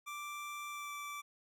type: tone with pitch glide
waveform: 25% pulse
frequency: 1174.7 to 1163.9 Hz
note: D6 to D6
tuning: 0 to -16 cents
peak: -38 dBFS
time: 0.06-1.22 s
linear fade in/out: 20 ms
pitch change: -16 cents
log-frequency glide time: 0.69-0.92 s
effects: none